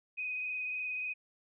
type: tone with frequency modulation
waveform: sine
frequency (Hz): 2503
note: D#7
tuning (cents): +10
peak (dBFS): -34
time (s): 0.17-1.14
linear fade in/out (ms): 20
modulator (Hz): 23.4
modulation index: 1.5
effects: none